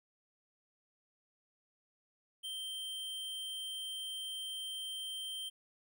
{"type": "tone", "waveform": "square", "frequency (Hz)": 3136, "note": "G7", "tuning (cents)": 0, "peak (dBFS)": -40, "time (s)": [2.43, 5.5], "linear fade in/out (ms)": 20, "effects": []}